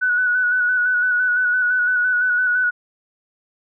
sine tone with vibrato, 1480 Hz, F#6, in tune, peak -15 dBFS, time 0.01-2.71 s, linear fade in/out 20 ms, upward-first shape square, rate 5.9 Hz, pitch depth 25 cents each way, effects none

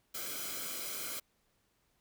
white noise with comb filter, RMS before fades -40 dBFS, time 0.14-1.2 s, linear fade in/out 10 ms, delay 1.1 ms, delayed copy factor -0.75, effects pink hiss -75 dBFS RMS until 2 s

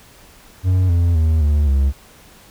triangle tone with pitch steps, 92.5 / 85.81 / 79.6 / 73.84 / 68.5 Hz, F#2 / F2 / D#2 / D2 / C#2, 0 / -30 / +40 / +10 / -20 cents, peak -10 dBFS, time 0.63-1.93 s, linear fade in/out 50 ms, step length 260 ms, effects pink hiss -46 dBFS RMS until 2.5 s

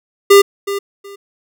square tone with echo, 400 Hz, G4, 35 cents sharp, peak -4 dBFS, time 0.3-0.42 s, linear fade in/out 10 ms, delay 370 ms, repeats 2, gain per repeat -14 dB, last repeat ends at 1.16 s, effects none

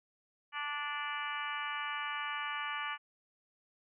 harmonic tone, 292.5 Hz, D4, 7 cents flat, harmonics 3 / 4 / 5 / 6 / 7 / 8 / 9 / 10, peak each -44 / -40 / -45 / -42 / -48 / -43 / -53 / -45 dBFS, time 0.52-2.98 s, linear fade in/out 50 ms, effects none

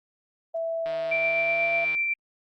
sine tone with pitch glide, 659.3 to 674.3 Hz, E5 to E5, 0 to +39 cents, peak -26 dBFS, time 0.54-1.85 s, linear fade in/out 10 ms, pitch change +39 cents, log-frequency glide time 1.19-1.64 s
click train, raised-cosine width 0.3 ms, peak -25 dBFS, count 172, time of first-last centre 0.86-1.949 s, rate 157 Hz
sine tone with tremolo, 2349 Hz, D7, in tune, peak -22 dBFS, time 1.11-2.14 s, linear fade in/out 10 ms, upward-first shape sine, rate 8.1 Hz, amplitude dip 25%
effects Opus 32 kbps

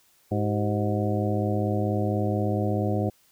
harmonic tone with a mistuned harmonic, 104.4 Hz, G#2, 10 cents sharp, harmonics 1 / 2 / 3 / 4 / 5 / 6 / 7, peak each -26 / -29 / -31 / -32 / -33 / -34 / -34 dBFS, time 0.31-3.1 s, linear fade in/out 10 ms, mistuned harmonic 4, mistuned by -120 cents, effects white hiss -62 dBFS RMS until 3.31 s

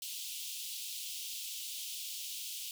pink high-pass noise, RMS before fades -42 dBFS, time 0.02-2.71 s, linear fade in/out 2 ms, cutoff 2800 Hz, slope 48 dB/octave, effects none

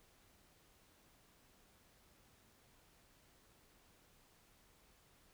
silence, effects pink hiss -69 dBFS RMS until 5.33 s

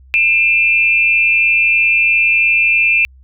sine tone pair together, 2402 / 2645 Hz, D7 / E7, +38 / +5 cents, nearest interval major second, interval 167 cents, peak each -12 dBFS, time 0.14-3.05 s, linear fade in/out 0 ms, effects added 65 Hz sine -40 dBFS peak until 3.23 s

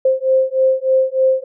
sine beating tone pair, 523.3 / 526.6 Hz, C5 / C5, 0 / +11 cents, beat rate 3.3 Hz, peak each -15 dBFS, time 0.05-1.44 s, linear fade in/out 5 ms, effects none

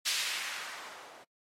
violet noise with low-pass filter sweep, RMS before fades -37 dBFS, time 0.05-1.25 s, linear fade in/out 20 ms, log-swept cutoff 3900 to 560 Hz, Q 1, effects noise-tail reverb RT60 0.1 s tail -23 dB re dry + MP3 64 kbps

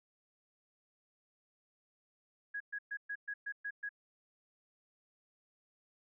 sine tone bursts, 1661.2 Hz, G#6, in tune, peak -37 dBFS, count 8, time 2.54-3.892 s, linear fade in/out 10 ms, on 64 ms, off 120 ms, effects none

